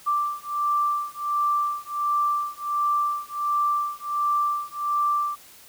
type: beating tone pair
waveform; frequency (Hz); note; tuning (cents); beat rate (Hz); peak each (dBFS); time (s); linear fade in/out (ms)
sine; 1174.7 / 1176.1; D6 / D6; 0 / +2; 1.4; -25; 0.06-5.36; 20
effects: white hiss -49 dBFS RMS until 5.68 s